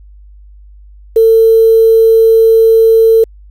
sine tone with quantisation, 450 Hz, A4, 39 cents sharp, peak -3 dBFS, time 1.16-3.24 s, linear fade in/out 5 ms, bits 5, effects added 50 Hz sine -34 dBFS peak until 3.5 s

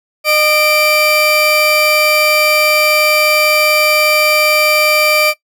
30% pulse tone pair together, 610.1 / 2349 Hz, D#5 / D7, -34 / 0 cents, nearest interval octave + major seventh, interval 2334 cents, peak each -10 dBFS, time 0.24-5.34 s, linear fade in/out 50 ms, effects noise-tail reverb RT60 0.1 s tail -17 dB re dry

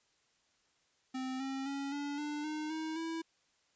square tone with pitch steps, 259.8 / 268.5 / 277.5 / 286.8 / 296.4 / 306.3 / 316.5 / 327.1 Hz, C4 / C4 / C#4 / D4 / D4 / D#4 / D#4 / E4, -12 / +45 / +2 / -41 / +16 / -27 / +30 / -13 cents, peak -37 dBFS, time 1.14-3.22 s, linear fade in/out 10 ms, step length 260 ms, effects white hiss -73 dBFS RMS until 3.75 s + resampled to 16000 Hz

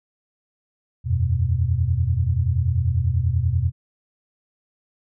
sine chord, E suspended second, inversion none, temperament just, 82.41 / 92.71 / 123.61 Hz, E2 / F#2 / B2, 0 / +4 / +2 cents, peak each -22 dBFS, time 1.04-3.72 s, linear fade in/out 50 ms, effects none

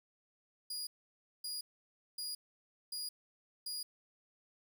sawtooth tone bursts, 4876 Hz, D#8, 36 cents flat, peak -36 dBFS, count 5, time 0.7-3.83 s, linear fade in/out 5 ms, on 170 ms, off 570 ms, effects 11-bit

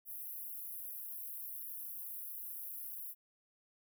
pink high-pass noise, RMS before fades -45 dBFS, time 0.05-3.15 s, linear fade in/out 50 ms, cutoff 11000 Hz, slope 96 dB/octave, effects none

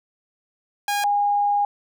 sawtooth / sine tone pair in turn, 817 / 817 Hz, G#5 / G#5, -29 / -29 cents, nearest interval unison, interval 0 cents, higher neither, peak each -17 dBFS, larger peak neither, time 0.88-1.04 / 1.04-1.65 s, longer second, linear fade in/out 2 ms, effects none

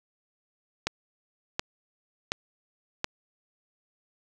click train, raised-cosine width 0.2 ms, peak -9 dBFS, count 4, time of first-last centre 0.87-3.044 s, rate 1.38 Hz, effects none

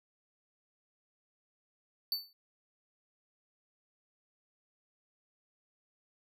square tone with exponential decay, 4500 Hz, C#8, 25 cents sharp, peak -28 dBFS, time 2.12-2.33 s, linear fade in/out 1 ms, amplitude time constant 44 ms, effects none

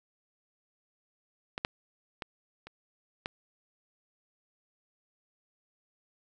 clicks, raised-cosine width 0.3 ms, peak -18 / -12 / -20 / -29 / -17 dBFS, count 5, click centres 1.579 / 1.649 / 2.222 / 2.67 / 3.259 s, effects none

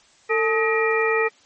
sine tone cluster, 447.7 / 864 / 1268 / 1900 / 2386 Hz, A4 / A5 / D#6 / A#6 / D7, +30 / -32 / +32 / +33 / +27 cents, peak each -20 / -29 / -26 / -24 / -26 dBFS, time 0.29-1.29 s, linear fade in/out 20 ms, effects white hiss -55 dBFS RMS until 1.45 s + MP3 32 kbps

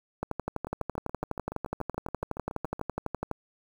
two click trains, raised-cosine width 1 ms, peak -16 / -23 dBFS, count 38 / 16, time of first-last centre 0.23-3.313 / 0.67-2.795 s, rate 12 / 7.06 Hz, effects 8-bit

